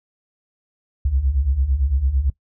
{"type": "beating tone pair", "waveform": "sine", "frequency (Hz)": [61.74, 70.64], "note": ["B1", "C#2"], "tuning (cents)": [0, 33], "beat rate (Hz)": 8.9, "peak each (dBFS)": [-21, -17], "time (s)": [1.05, 2.3], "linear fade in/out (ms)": 5, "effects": ["noise-tail reverb RT60 0.1 s tail -20 dB re dry", "tanh soft clip ceiling -9 dBFS"]}